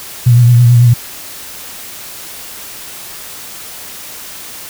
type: tone with vibrato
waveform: sine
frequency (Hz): 120.6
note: B2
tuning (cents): -41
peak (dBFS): -3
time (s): 0.26-0.94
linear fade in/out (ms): 10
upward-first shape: triangle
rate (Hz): 9.1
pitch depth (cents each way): 50
effects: white hiss -29 dBFS RMS until 4.69 s